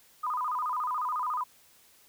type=tone with vibrato; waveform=sine; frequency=1108.7 Hz; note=C#6; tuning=in tune; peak=-28 dBFS; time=0.23-1.44 s; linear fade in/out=10 ms; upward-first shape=square; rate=14 Hz; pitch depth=180 cents each way; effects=white hiss -60 dBFS RMS until 2.08 s